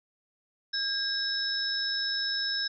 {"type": "tone cluster", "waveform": "sine", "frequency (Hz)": [1615, 3825, 5270], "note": ["G#6", "A#7", "E8"], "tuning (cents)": [-49, 44, -1], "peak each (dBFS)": [-33, -34, -30], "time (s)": [0.73, 2.68], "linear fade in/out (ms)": 10, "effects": []}